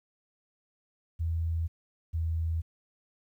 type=tone pair in turn; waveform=sine; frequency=82.41 / 81.7 Hz; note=E2 / E2; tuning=0 / -15 cents; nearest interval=unison; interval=15 cents; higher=first; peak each=-27 / -27 dBFS; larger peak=neither; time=1.19-1.68 / 2.13-2.62 s; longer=neither; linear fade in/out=20 ms; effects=11-bit